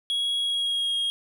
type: tone with pitch glide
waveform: triangle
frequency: 3322 to 3263 Hz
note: G#7 to G#7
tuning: 0 to -31 cents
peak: -22 dBFS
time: 0.1-1.1 s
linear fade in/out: 0 ms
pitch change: -31 cents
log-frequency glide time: 0.39-0.96 s
effects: none